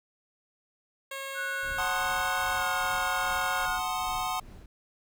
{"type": "tone", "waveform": "10% pulse", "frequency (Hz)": 544, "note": "C#5", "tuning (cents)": -33, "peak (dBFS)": -27, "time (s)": [1.11, 3.66], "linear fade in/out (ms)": 5}
{"type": "tone with pitch glide", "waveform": "sine", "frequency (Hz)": [1476, 1437.3], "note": ["F#6", "F6"], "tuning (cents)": [-5, 49], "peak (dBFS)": -31, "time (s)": [1.34, 3.8], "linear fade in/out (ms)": 50, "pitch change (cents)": -46, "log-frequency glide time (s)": [2.56, 2.63]}
{"type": "noise with tremolo", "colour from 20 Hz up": "brown", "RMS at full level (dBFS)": -44, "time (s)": [1.63, 4.66], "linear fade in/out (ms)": 2, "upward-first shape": "sine", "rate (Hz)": 2.5, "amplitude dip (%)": 65}
{"type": "chord", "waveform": "square", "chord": "F# diminished seventh", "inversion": "none", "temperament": "equal", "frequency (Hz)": [740, 880, 1046.5, 1244.5], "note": ["F#5", "A5", "C6", "Eb6"], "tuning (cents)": [0, 0, 0, 0], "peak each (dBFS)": [-34, -37, -35, -36], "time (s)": [1.78, 4.4], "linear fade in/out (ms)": 5}
{"effects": []}